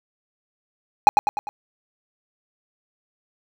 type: tone with echo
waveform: triangle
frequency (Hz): 830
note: G#5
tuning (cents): -1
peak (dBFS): -3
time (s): 1.07-1.09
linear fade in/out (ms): 0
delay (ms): 100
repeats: 4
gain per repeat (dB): -6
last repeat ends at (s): 1.49
effects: none